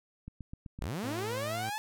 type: click train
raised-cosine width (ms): 5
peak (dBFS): -30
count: 5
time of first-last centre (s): 0.28-0.79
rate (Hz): 7.85
type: linear sweep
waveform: sawtooth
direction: up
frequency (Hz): 34.65 to 880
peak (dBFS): -30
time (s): 0.81-1.78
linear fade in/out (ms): 0
type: tone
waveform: sawtooth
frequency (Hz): 110.5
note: A2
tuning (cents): +8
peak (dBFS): -34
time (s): 1.03-1.7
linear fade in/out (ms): 10
effects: none